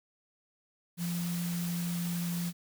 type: tone in noise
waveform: sine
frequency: 172.9 Hz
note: F3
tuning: 17 cents flat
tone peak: -31 dBFS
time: 0.97-2.53 s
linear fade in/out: 50 ms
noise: white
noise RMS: -42 dBFS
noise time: 0.97-2.53 s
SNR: +8 dB
effects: none